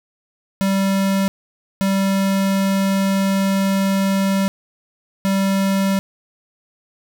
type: tone bursts at uneven times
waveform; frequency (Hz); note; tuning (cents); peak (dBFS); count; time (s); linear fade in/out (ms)
square; 194.6; G3; -12; -16; 3; 0.61-1.28 / 1.81-4.48 / 5.25-5.99; 0
effects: none